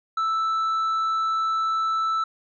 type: tone with tanh clipping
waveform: sine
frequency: 1318.5 Hz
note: E6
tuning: in tune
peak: -22 dBFS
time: 0.17-2.24 s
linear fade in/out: 5 ms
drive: 4 dB
effects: none